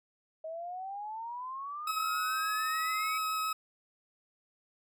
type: exponential sweep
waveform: sine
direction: up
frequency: 630 to 2299 Hz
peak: -37 dBFS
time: 0.44-3.18 s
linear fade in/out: 5 ms
type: tone with vibrato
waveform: 40% pulse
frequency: 1279 Hz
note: D#6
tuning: 47 cents sharp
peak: -30 dBFS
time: 1.87-3.53 s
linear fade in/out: 5 ms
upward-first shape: triangle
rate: 7 Hz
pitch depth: 8 cents each way
effects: none